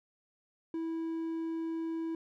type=tone; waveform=triangle; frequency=327.1 Hz; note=E4; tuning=13 cents flat; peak=-31 dBFS; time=0.74-2.15 s; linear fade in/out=2 ms; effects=none